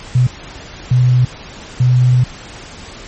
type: tone bursts at uneven times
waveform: sine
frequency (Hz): 125.1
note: B2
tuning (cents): +23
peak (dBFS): -7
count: 3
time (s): 0.15-0.27 / 0.91-1.25 / 1.8-2.24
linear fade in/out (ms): 5
effects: pink hiss -33 dBFS RMS until 3.07 s + MP3 32 kbps